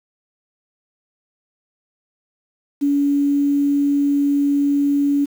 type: tone with quantisation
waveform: sine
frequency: 284.2 Hz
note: C#4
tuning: 43 cents sharp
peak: -14 dBFS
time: 2.81-5.26 s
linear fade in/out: 20 ms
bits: 7
effects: none